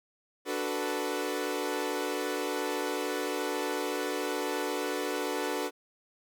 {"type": "chord", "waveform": "sawtooth", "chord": "B minor seventh", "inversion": "first", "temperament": "equal with one note detuned", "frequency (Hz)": [293.7, 371.3, 440, 493.9], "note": ["D4", "F#4", "A4", "B4"], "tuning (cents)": [0, 6, 0, 0], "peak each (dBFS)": -32, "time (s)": [0.45, 5.71], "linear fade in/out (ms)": 50, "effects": []}